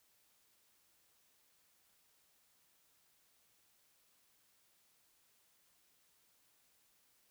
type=silence; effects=white hiss -73 dBFS RMS until 7.3 s